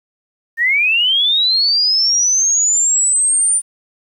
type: linear sweep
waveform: sine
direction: up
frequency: 1794 to 9260 Hz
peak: -11 dBFS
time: 0.57-3.62 s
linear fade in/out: 50 ms
effects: 8-bit